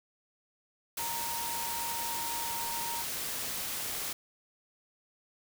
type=tone in noise; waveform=sine; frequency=930 Hz; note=A#5; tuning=4 cents flat; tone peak=-37 dBFS; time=0.99-3.02 s; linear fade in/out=5 ms; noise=white; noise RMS=-36 dBFS; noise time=0.97-4.13 s; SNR=-4 dB; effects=none